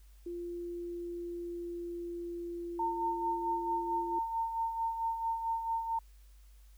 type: tone with pitch glide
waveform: sine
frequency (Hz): 347 to 343.8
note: F4 to F4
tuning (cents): -11 to -27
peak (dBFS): -37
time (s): 0.26-4.19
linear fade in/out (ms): 5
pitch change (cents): -16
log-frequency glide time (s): 0.5-2.88
type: tone with tremolo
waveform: sine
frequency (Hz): 910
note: A#5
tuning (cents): -42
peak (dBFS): -29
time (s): 2.79-5.99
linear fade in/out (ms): 5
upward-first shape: sine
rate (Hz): 4.5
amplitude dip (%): 55
effects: added 50 Hz sine -54 dBFS peak until 6.77 s + white hiss -69 dBFS RMS until 6.77 s